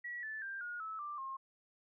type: tone with pitch steps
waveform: sine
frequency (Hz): 1929 / 1748.6 / 1585 / 1436.8 / 1302.4 / 1180.6 / 1070.2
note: B6 / A6 / G6 / F6 / E6 / D6 / C6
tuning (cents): -41 / -11 / +19 / +49 / -21 / +9 / +39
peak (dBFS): -40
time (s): 0.04-1.37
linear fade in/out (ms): 10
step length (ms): 190
effects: none